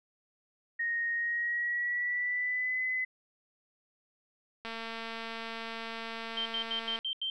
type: tone with pitch glide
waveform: sine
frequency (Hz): 1864.7 to 2022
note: A#6 to B6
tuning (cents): 0 to +40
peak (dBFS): -29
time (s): 0.79-3.05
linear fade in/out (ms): 10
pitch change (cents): +140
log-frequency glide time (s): 1.13-2.81
type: click train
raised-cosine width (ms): 0.3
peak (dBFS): -24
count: 532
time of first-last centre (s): 4.65-6.989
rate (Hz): 227
type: tone bursts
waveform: sine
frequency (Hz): 3136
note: G7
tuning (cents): 0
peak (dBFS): -31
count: 6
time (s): 6.37-7.3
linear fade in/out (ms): 2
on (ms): 85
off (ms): 84
effects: none